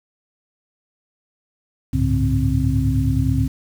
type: tone cluster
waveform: sine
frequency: 65.6 / 99.4 / 108.9 / 141.2 / 263 Hz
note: C2 / G2 / A2 / C#3 / C4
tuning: +5 / +25 / -17 / +32 / +9 cents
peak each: -22 dBFS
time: 1.93-3.48 s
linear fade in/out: 10 ms
effects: 7-bit